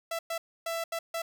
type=tone bursts at uneven times; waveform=sawtooth; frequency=665 Hz; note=E5; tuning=15 cents sharp; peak=-27 dBFS; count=5; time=0.11-0.19 / 0.3-0.38 / 0.66-0.84 / 0.92-0.99 / 1.14-1.22 s; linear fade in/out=5 ms; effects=none